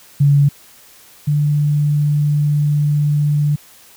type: tone pair in turn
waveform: sine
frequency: 142.6 / 147.37 Hz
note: C#3 / D3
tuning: +49 / +6 cents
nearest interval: minor second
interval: 57 cents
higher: second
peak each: -8 / -12 dBFS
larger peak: first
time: 0.2-0.49 / 1.27-3.56 s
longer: second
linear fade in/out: 10 ms
effects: white hiss -45 dBFS RMS until 3.96 s